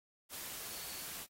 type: tone in noise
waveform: sine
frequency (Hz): 4440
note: C#8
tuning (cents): +2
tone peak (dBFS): -54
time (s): 0.68-1.07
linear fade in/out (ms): 50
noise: white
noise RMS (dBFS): -45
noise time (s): 0.29-1.27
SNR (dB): -12
effects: AAC 48 kbps